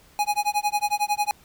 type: tone with tremolo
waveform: square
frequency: 830.6 Hz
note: G#5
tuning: in tune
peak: -19 dBFS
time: 0.19-1.31 s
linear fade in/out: 0 ms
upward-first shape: sine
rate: 11 Hz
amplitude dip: 100%
effects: pink hiss -55 dBFS RMS until 1.44 s